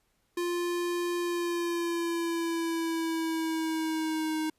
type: tone with pitch glide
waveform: square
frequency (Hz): 349.2 to 312.9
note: F4 to D#4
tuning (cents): 0 to +10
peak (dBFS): -29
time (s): 0.37-4.5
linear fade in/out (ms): 5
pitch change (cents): -190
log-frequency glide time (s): 1.19-4.39
effects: pink hiss -73 dBFS RMS until 4.58 s + resampled to 32000 Hz